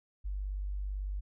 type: tone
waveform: sine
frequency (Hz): 49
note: G1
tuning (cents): 0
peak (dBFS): -33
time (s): 0.24-1.21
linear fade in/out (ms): 20
effects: none